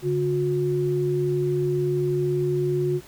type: tone pair together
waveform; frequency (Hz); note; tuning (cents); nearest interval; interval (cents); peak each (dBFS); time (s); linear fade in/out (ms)
sine; 143.34 / 361.2; D3 / F#4; -42 / -42; octave + major third; 1600; -25 / -22; 0.02-3.01; 50
effects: pink hiss -48 dBFS RMS until 3.07 s